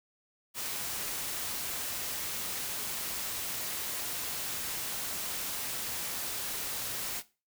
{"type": "noise", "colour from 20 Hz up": "white", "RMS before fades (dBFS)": -36, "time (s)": [0.54, 7.23], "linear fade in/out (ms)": 50, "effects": ["noise-tail reverb RT60 0.3 s tail -17 dB re dry"]}